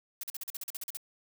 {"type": "noise bursts", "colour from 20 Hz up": "blue", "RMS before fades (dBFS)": -38, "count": 12, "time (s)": [0.21, 0.971], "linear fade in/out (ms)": 2, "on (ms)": 24, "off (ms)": 43, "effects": []}